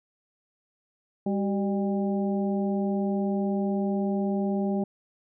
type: harmonic tone with a mistuned harmonic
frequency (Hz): 200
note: G3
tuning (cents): +35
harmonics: 1 / 2 / 3 / 4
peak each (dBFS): -25 / -31 / -35 / -37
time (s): 1.26-4.84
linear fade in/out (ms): 5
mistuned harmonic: 2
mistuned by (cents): -71
effects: none